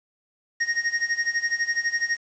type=tone with tremolo; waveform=square; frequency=1866 Hz; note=A#6; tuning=1 cent sharp; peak=-20 dBFS; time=0.6-2.17 s; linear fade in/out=10 ms; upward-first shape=sine; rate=12 Hz; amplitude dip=85%; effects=resampled to 16000 Hz + 8-bit